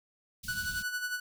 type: band-stop noise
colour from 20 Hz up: pink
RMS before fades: -43 dBFS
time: 0.43-0.83 s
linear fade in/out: 10 ms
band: 190 to 3300 Hz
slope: 24 dB/octave
type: tone with tremolo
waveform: 45% pulse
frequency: 1480 Hz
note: F#6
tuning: in tune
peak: -30 dBFS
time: 0.48-1.2 s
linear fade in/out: 5 ms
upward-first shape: sine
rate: 11 Hz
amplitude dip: 60%
effects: none